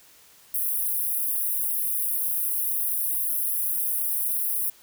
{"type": "high-pass noise", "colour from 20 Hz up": "white", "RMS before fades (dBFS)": -26, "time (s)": [0.54, 4.7], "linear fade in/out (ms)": 5, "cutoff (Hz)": 9700, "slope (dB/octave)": 96, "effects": ["white hiss -54 dBFS RMS until 4.82 s"]}